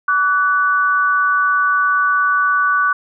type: tone pair together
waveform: sine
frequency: 1149 / 1486 Hz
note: D6 / F#6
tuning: -38 / +7 cents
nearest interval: major third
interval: 445 cents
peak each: -15 dBFS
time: 0.08-2.93 s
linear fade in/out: 5 ms
effects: none